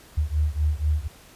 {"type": "beating tone pair", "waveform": "sine", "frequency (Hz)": [73.9, 78], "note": ["D2", "D#2"], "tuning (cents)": [11, 5], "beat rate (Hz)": 4.1, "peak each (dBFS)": [-23, -24], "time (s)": [0.17, 1.08], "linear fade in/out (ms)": 10, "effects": ["pink hiss -50 dBFS RMS until 1.35 s", "resampled to 32000 Hz"]}